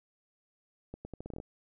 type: accelerating click train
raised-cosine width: 2 ms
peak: -28 dBFS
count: 10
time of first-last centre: 0.94-1.401 s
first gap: 110 ms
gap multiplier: 0.79
effects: none